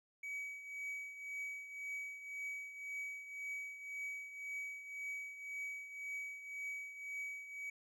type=tone with tremolo; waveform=triangle; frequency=2272 Hz; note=C#7; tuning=42 cents sharp; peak=-38 dBFS; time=0.23-7.7 s; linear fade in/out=5 ms; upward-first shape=triangle; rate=1.9 Hz; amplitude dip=70%; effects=none